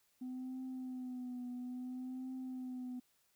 sine tone with vibrato, 252.8 Hz, B3, 41 cents sharp, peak -39 dBFS, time 0.21-3 s, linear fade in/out 10 ms, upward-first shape triangle, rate 0.59 Hz, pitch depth 47 cents each way, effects tanh soft clip ceiling -39 dBFS + white hiss -75 dBFS RMS until 3.35 s

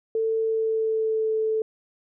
sine tone with pitch glide, 445.9 to 438.7 Hz, A4 to A4, +23 to -5 cents, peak -21 dBFS, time 0.15-1.62 s, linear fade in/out 2 ms, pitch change -28 cents, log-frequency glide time 0.39-1.32 s, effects none

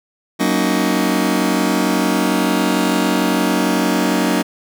sawtooth chord, D# minor seventh, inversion first, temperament just, 186.68 / 233.3 / 280 / 311.1 Hz, F#3 / A#3 / C#4 / D#4, +16 / +2 / +18 / 0 cents, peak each -16 dBFS, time 0.39-4.43 s, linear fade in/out 20 ms, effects none

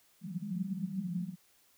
pink band-pass noise, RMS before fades -37 dBFS, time 0.21-1.36 s, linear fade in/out 50 ms, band 170 to 200 Hz, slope 96 dB/octave, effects white hiss -67 dBFS RMS until 1.77 s

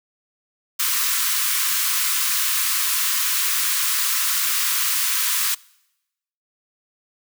white high-pass noise, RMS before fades -21 dBFS, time 0.79-5.55 s, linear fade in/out 10 ms, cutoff 1000 Hz, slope 96 dB/octave, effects noise-tail reverb RT60 0.9 s tail -24 dB re dry

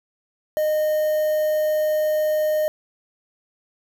triangle tone with quantisation, 614 Hz, D#5, 23 cents flat, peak -16 dBFS, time 0.57-2.68 s, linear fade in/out 0 ms, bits 6, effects none

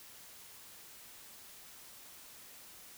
silence, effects white hiss -54 dBFS RMS until 2.97 s

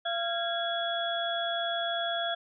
sine tone cluster, 682 / 1381 / 1638 / 3365 Hz, F5 / F6 / G#6 / G#7, -41 / -20 / -24 / +22 cents, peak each -31 / -38 / -37 / -33 dBFS, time 0.05-2.35 s, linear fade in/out 10 ms, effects none

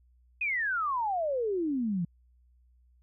sine exponential sweep, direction down, 2545 to 164 Hz, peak -27 dBFS, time 0.41-2.05 s, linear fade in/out 5 ms, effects added 61 Hz sine -60 dBFS peak until 3.02 s

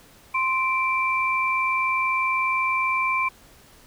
sine tone pair together, 1044 / 2344 Hz, C6 / D7, -4 / -4 cents, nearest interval octave + major second, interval 1400 cents, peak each -23 dBFS, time 0.34-3.29 s, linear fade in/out 10 ms, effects pink hiss -52 dBFS RMS until 3.86 s

